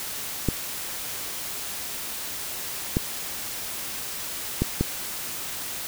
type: clicks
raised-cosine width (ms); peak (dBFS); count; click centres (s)
3; -8; 4; 0.487 / 2.969 / 4.62 / 4.81
effects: white hiss -33 dBFS RMS until 5.87 s